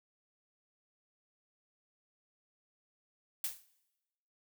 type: noise with exponential decay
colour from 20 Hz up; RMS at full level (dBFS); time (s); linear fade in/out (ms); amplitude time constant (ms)
blue; -32; 3.44-3.65; 2; 44
effects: noise-tail reverb RT60 1.0 s tail -20 dB re dry